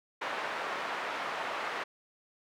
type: band-pass noise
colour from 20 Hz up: pink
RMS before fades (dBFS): -36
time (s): 0.21-1.84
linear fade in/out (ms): 10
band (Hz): 700 to 2000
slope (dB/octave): 12
effects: none